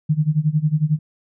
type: tone with tremolo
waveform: sine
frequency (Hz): 152.9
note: D#3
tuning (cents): -30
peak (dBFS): -12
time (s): 0.09-0.99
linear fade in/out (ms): 10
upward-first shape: sine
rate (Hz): 11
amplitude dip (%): 90
effects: none